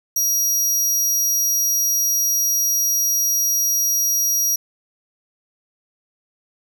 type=tone; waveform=sawtooth; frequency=5740 Hz; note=F8; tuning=47 cents sharp; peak=-14 dBFS; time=0.16-4.56 s; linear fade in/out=5 ms; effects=none